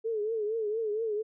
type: tone with vibrato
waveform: sine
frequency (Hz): 435.5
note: A4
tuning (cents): -18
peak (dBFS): -28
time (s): 0.04-1.23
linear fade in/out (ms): 20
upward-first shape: triangle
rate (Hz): 4.3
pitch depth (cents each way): 110
effects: none